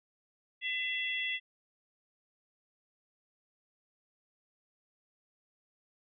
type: harmonic tone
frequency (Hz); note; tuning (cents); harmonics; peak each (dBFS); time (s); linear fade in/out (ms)
673; E5; +36; 3 / 4 / 5; -35 / -36 / -38; 0.61-1.4; 50
effects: none